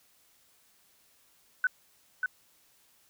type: tone with echo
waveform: sine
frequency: 1500 Hz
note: F#6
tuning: 23 cents sharp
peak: -22 dBFS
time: 1.64-1.67 s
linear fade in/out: 2 ms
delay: 590 ms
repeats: 1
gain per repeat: -4 dB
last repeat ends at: 2.26 s
effects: white hiss -65 dBFS RMS until 3.09 s